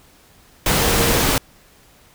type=tone in noise; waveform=sine; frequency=465.8 Hz; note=A#4; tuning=1 cent flat; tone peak=-25 dBFS; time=0.81-1.2 s; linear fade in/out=2 ms; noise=pink; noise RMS=-17 dBFS; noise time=0.66-1.38 s; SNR=-11 dB; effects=pink hiss -51 dBFS RMS until 2.14 s